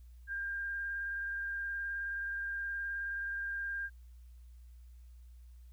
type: tone with vibrato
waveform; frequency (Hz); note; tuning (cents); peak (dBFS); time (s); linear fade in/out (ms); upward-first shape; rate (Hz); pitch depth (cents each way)
sine; 1600; G6; +35; -35; 0.27-3.9; 50; triangle; 19; 16
effects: added 60 Hz sine -51 dBFS peak until 5.72 s + white hiss -75 dBFS RMS until 5.72 s